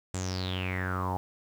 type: tone with low-pass filter sweep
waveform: sawtooth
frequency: 92.4 Hz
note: F#2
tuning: 2 cents flat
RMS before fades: -32 dBFS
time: 0.14-1.17 s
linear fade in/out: 0 ms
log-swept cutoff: 7800 to 810 Hz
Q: 9.2
effects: 9-bit

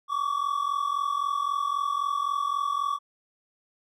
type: tone pair together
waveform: triangle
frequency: 1118.2 / 1162 Hz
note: C#6 / D6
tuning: +15 / -19 cents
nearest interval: minor second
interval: 66 cents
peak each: -26 dBFS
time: 0.08-2.99 s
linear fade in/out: 50 ms
effects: none

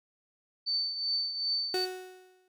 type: tone with tremolo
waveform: sine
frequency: 4541 Hz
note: C#8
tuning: 41 cents sharp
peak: -26 dBFS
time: 0.66-1.86 s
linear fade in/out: 20 ms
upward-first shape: triangle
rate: 2.6 Hz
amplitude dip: 65%
type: tone with exponential decay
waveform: 35% pulse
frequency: 369.8 Hz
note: F#4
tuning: 1 cent flat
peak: -26 dBFS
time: 1.74-2.48 s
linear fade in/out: 2 ms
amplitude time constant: 160 ms
effects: none

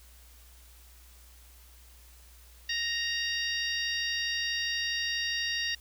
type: harmonic tone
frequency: 932.3 Hz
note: A#5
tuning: in tune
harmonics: 2 / 3 / 4 / 5 / 6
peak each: -33 / -35 / -36 / -37 / -38 dBFS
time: 2.69-5.75 s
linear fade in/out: 5 ms
effects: added 60 Hz sine -53 dBFS peak until 5.8 s + white hiss -58 dBFS RMS until 5.8 s

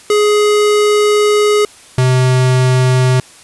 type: tone pair in turn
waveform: square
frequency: 418.1 / 128.17 Hz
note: G#4 / C3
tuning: +12 / -35 cents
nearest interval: octave + minor sixth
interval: 2047 cents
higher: first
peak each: -9 dBFS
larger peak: neither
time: 0.1-1.65 / 1.98-3.2 s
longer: first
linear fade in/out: 2 ms
effects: white hiss -40 dBFS RMS until 3.43 s + resampled to 24000 Hz

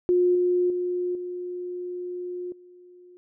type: tone with level steps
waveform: sine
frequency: 357.7 Hz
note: F4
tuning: 41 cents sharp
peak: -17 / -19 / -24 / -30 / -47 dBFS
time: 0.09-3.17 s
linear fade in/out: 0 ms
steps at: 0.35 / 0.7 / 1.15 / 2.52 s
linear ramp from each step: 2 ms
effects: none

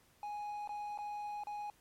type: tone with dropouts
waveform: triangle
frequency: 830.6 Hz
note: G#5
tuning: in tune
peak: -37 dBFS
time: 0.23-1.7 s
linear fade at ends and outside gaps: 1 ms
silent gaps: 0.675-0.692 / 0.976-0.987 / 1.436-1.47 s
effects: pink hiss -68 dBFS RMS until 1.8 s + MP3 64 kbps

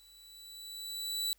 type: tone with level ramp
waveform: sawtooth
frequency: 3951 Hz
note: B7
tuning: in tune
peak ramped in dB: -55 to -27 dBFS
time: 0-1.33 s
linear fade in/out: 0 ms
effects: added 50 Hz sine -70 dBFS peak until 1.38 s + white hiss -70 dBFS RMS until 1.38 s

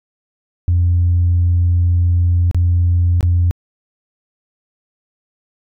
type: tone with dropouts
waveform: sine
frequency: 87.31 Hz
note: F2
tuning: in tune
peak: -9 dBFS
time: 0.68-3.51 s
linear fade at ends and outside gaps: 0 ms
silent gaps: 2.512-2.546 / 3.208-3.229 s
effects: tanh soft clip ceiling -7 dBFS

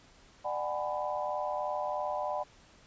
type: chord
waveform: sine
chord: G# half-diminished seventh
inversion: second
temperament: just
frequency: 598 / 747.5 / 830.6 / 996.7 Hz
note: D5 / F#5 / G#5 / B5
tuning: +31 / +17 / 0 / +16 cents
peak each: -35 / -36 / -39 / -37 dBFS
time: 0.44-2.44 s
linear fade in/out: 20 ms
effects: pink hiss -59 dBFS RMS until 2.86 s + resampled to 16000 Hz

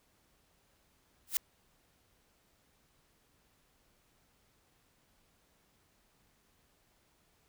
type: noise with exponential growth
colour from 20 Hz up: blue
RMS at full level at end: -25 dBFS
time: 1.27-1.37 s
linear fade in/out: 1 ms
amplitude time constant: 20 ms
effects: pink hiss -71 dBFS RMS until 7.48 s

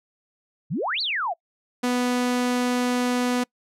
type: exponential two-way sweep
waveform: sine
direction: up then down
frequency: 123.47 to 4681 to 625 Hz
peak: -23 dBFS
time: 0.7-1.34 s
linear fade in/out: 20 ms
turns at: 1.01 s
type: tone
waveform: sawtooth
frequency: 247.1 Hz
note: B3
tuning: 1 cent sharp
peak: -17 dBFS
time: 1.83-3.44 s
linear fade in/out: 10 ms
effects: noise-tail reverb RT60 0.1 s tail -25 dB re dry + low-pass 11000 Hz 12 dB/octave

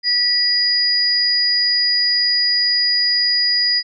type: tone pair together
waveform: sine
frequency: 1947 / 4899 Hz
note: B6 / D#8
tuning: -25 / -28 cents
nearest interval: octave + major third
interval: 1597 cents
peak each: -23 / -14 dBFS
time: 0.03-3.83 s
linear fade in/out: 50 ms
effects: none

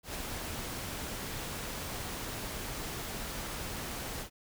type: noise with ADSR envelope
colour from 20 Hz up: pink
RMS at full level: -37 dBFS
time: 0.03-4.3 s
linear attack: 120 ms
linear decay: 3 ms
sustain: -2 dB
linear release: 92 ms
effects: none

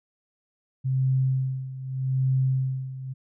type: tone with tremolo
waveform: sine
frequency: 131.5 Hz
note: C3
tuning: 9 cents sharp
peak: -19 dBFS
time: 0.84-3.14 s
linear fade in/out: 20 ms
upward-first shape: sine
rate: 0.82 Hz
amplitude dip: 80%
effects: none

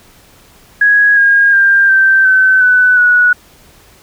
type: tone with pitch steps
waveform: sine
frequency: 1661.2 / 1627 / 1593.5 / 1560.7 / 1528.6 / 1497.2 / 1466.3 Hz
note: G#6 / G#6 / G6 / G6 / G6 / F#6 / F#6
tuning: 0 / -36 / +28 / -8 / -44 / +20 / -16 cents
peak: -5 dBFS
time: 0.81-3.33 s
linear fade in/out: 5 ms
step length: 360 ms
effects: pink hiss -44 dBFS RMS until 4.02 s

